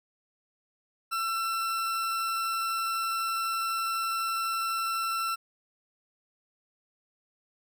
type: tone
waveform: 40% pulse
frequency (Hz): 1344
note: E6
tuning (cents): +33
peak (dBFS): -27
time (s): 1.11-5.36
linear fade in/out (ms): 20
effects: none